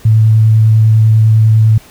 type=tone with vibrato; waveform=sine; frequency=110 Hz; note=A2; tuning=in tune; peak=-4 dBFS; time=0.05-1.78 s; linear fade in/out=5 ms; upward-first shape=square; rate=10 Hz; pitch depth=8 cents each way; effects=pink hiss -40 dBFS RMS until 1.9 s